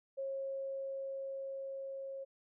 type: tone with level ramp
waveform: sine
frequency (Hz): 542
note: C#5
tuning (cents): -39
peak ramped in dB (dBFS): -36 to -41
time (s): 0.17-2.25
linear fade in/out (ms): 20
effects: none